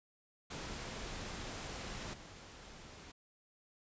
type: noise with level steps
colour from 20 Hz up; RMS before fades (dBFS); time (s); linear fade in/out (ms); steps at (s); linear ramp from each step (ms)
pink; -44 / -53; 0.5-3.12; 10; 2.13; 10
effects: resampled to 16000 Hz